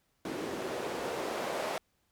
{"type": "noise with band-pass filter sweep", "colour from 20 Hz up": "white", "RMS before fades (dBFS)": -36, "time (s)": [0.25, 1.78], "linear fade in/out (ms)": 2, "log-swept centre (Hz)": [320, 610], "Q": 1.5, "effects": ["pink hiss -75 dBFS RMS until 2.11 s"]}